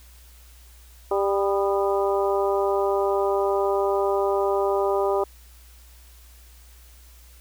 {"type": "harmonic tone with a mistuned harmonic", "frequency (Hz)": 197.7, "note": "G3", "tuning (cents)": 15, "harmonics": [2, 3, 4, 5, 6], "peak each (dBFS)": [-22, -26, -28, -30, -32], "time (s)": [1.11, 5.24], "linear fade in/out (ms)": 5, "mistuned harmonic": 6, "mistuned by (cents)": 56, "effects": ["added 60 Hz sine -47 dBFS peak until 7.4 s", "white hiss -54 dBFS RMS until 7.4 s"]}